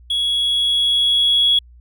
triangle tone with level ramp, 3346 Hz, G#7, 12 cents sharp, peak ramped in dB -15 to -8 dBFS, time 0.1-1.59 s, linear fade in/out 5 ms, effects tanh soft clip ceiling -9 dBFS + added 60 Hz sine -42 dBFS peak until 1.8 s

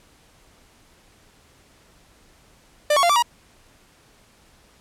45% pulse tone with pitch steps, 595 / 1111 / 692 / 1168 / 954 Hz, D5 / C#6 / F5 / D6 / A#5, +22 / +4 / -16 / -10 / +40 cents, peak -15 dBFS, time 2.9-3.225 s, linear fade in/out 5 ms, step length 65 ms, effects pink hiss -55 dBFS RMS until 4.8 s + low-pass 11000 Hz 12 dB/octave

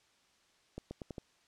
accelerating click train, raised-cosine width 2 ms, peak -28 dBFS, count 5, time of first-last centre 0.78-1.182 s, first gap 130 ms, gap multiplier 0.83, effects white hiss -69 dBFS RMS until 1.47 s + low-pass 6000 Hz 12 dB/octave

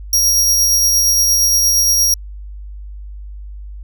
sawtooth tone with tremolo, 5640 Hz, F8, 16 cents sharp, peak -7 dBFS, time 0.13-2.14 s, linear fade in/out 2 ms, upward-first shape triangle, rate 8.6 Hz, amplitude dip 25%, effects added 50 Hz sine -28 dBFS peak until 3.83 s

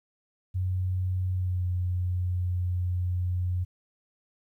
sine tone with pitch glide, 92.2 to 89.94 Hz, F#2 to F#2, -6 to -49 cents, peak -25 dBFS, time 0.54-3.65 s, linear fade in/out 20 ms, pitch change -43 cents, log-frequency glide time 1.34-1.65 s, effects 11-bit

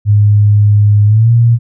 sine tone with pitch glide, 103.83 to 117.22 Hz, G#2 to A#2, 0 to +10 cents, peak -4 dBFS, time 0.05-1.59 s, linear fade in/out 50 ms, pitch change +210 cents, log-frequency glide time 1.06-1.31 s, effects none

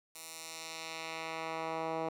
10% pulse tone with band-pass filter sweep, 161.8 Hz, E3, 32 cents flat, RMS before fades -40 dBFS, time 0.15-2.09 s, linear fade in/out 2 ms, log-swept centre 11000 to 640 Hz, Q 0.79, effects none

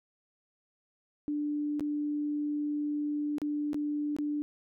sine tone with dropouts, 295.2 Hz, D4, 9 cents sharp, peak -29 dBFS, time 1.28-4.42 s, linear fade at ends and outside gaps 0 ms, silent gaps 1.796-1.807 / 3.383-3.417 / 3.732-3.744 / 4.165-4.186 s, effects none

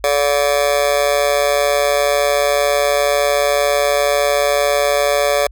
40% pulse tone with amplitude modulation, 575 Hz, D5, 37 cents flat, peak -8 dBFS, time 0.04-5.47 s, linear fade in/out 2 ms, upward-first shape sine, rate 142 Hz, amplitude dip 95%, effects added 50 Hz sine -37 dBFS peak until 5.51 s

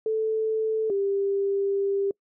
sine tone pair in turn, 439.2 / 396.3 Hz, A4 / G4, -3 / +19 cents, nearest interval major second, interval 178 cents, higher first, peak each -22 dBFS, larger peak neither, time 0.06-0.9 / 0.9-2.11 s, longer second, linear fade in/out 2 ms, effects noise-tail reverb RT60 0.1 s tail -26 dB re dry

